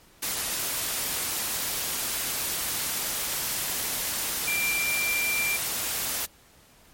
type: tone in noise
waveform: sine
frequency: 2365 Hz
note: D7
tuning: 12 cents sharp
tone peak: -25 dBFS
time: 4.47-5.57 s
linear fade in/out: 10 ms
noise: white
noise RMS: -29 dBFS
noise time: 0.22-6.26 s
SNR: +1 dB
effects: pink hiss -56 dBFS RMS until 6.93 s + MP3 64 kbps